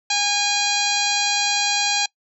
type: harmonic tone with a mistuned harmonic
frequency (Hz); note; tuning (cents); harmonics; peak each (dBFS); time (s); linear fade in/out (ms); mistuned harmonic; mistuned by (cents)
817; G#5; -29; 1 / 2 / 3 / 4 / 5 / 6 / 7 / 8 / 9; -25 / -30 / -24 / -28 / -24 / -28 / -29 / -30 / -30; 0.1-2.06; 5; 6; -67
effects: noise-tail reverb RT60 0.1 s tail -24 dB re dry